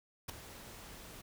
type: noise with ADSR envelope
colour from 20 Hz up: pink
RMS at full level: -37 dBFS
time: 0.28-1.22 s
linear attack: 15 ms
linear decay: 5 ms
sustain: -14 dB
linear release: 16 ms
effects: none